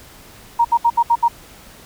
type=tone bursts; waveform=sine; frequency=938 Hz; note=A#5; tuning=11 cents sharp; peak=-10 dBFS; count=6; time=0.59-1.283 s; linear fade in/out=10 ms; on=58 ms; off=69 ms; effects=pink hiss -43 dBFS RMS until 1.85 s